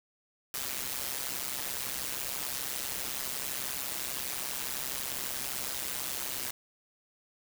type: noise with amplitude modulation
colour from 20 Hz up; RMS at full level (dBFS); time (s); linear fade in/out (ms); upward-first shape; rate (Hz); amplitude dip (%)
white; -32; 0.54-6.51; 2; sine; 132; 85
effects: none